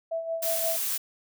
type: tone with tremolo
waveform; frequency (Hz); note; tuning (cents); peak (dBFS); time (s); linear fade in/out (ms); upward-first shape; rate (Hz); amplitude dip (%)
sine; 658; E5; -3; -26; 0.11-0.77; 10; sine; 5.7; 60
type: noise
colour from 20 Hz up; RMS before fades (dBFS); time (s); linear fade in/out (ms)
blue; -29; 0.42-0.98; 10
effects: none